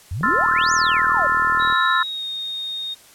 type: exponential two-way sweep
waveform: sine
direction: up then down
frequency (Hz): 75.8 to 7040 to 543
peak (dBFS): -23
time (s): 0.11-1.27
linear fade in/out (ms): 5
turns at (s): 0.73
type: click train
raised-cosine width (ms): 2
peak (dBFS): -22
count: 61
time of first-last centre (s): 0.21-1.725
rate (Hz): 39.6
type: chord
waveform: sine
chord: F major seventh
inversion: second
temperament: equal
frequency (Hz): 1046.5 / 1318.5 / 1396.9 / 1760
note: C6 / E6 / F6 / A6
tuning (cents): 0 / 0 / 0 / 0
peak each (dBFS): -21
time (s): 0.23-2.03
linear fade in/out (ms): 5
type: tone with pitch glide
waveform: sine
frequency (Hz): 3838 to 3703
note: A#7 to A#7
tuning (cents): +50 to -12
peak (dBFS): -25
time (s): 1.59-2.95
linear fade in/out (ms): 20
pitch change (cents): -62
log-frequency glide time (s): 1.96-2.25
effects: white hiss -48 dBFS RMS until 3.14 s + low-pass 12000 Hz 12 dB/octave